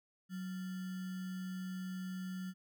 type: tone with sample-and-hold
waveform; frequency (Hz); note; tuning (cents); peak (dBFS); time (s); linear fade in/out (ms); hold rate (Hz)
sine; 185.4; F#3; +4; -39; 0.29-2.54; 50; 1575
effects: none